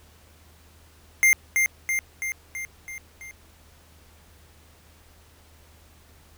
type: tone with echo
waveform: square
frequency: 2100 Hz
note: C7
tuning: 6 cents sharp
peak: -15 dBFS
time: 1.23-1.33 s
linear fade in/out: 0 ms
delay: 330 ms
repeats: 6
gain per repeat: -4 dB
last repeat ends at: 3.31 s
effects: added 78 Hz sine -54 dBFS peak until 6.37 s + pink hiss -56 dBFS RMS until 6.37 s